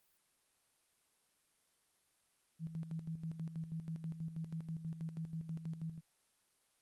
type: tone with tremolo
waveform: sine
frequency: 162.1 Hz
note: E3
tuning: 29 cents flat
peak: -38 dBFS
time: 2.59-6.01 s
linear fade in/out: 50 ms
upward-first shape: square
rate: 6.2 Hz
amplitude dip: 65%
effects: white hiss -75 dBFS RMS until 6.81 s + Opus 32 kbps